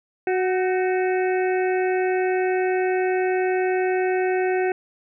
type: harmonic tone with a mistuned harmonic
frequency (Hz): 370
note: F#4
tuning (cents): 0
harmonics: 1 / 2 / 4 / 5 / 6 / 7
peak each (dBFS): -20 / -26 / -32 / -34 / -36 / -37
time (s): 0.27-4.72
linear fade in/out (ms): 2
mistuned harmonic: 4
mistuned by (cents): +47
effects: none